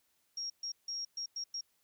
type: tone bursts at uneven times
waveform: sine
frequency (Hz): 5588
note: F8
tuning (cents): 0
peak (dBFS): -36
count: 6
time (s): 0.37-0.5 / 0.63-0.72 / 0.88-1.05 / 1.17-1.26 / 1.36-1.44 / 1.54-1.61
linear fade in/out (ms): 5
effects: white hiss -75 dBFS RMS until 1.83 s